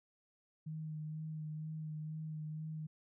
sine tone with vibrato, 155.4 Hz, D#3, 2 cents flat, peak -40 dBFS, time 0.66-2.87 s, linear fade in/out 10 ms, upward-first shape sine, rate 2.1 Hz, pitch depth 20 cents each way, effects none

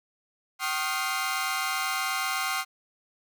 sawtooth tone cluster, 769 / 1082 / 1241 / 1399 / 2076 Hz, G5 / C#6 / D#6 / F6 / C7, -33 / -42 / -5 / +3 / -14 cents, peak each -30 dBFS, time 0.59-2.65 s, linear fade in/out 50 ms, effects none

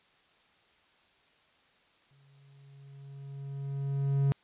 triangle tone with exponential growth, 138.59 Hz, C#3, in tune, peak -20 dBFS, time 2.11-4.32 s, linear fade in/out 0 ms, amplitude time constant 480 ms, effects white hiss -65 dBFS RMS until 4.43 s + resampled to 8000 Hz

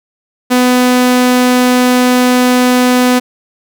sawtooth tone, 249.8 Hz, B3, 20 cents sharp, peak -3 dBFS, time 0.5-3.2 s, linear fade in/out 20 ms, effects none

